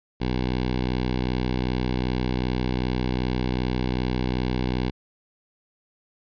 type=tone with notch filter; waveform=10% pulse; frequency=62.6 Hz; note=B1; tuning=24 cents sharp; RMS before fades=-25 dBFS; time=0.2-4.91 s; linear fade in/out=20 ms; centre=1300 Hz; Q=1.6; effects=resampled to 11025 Hz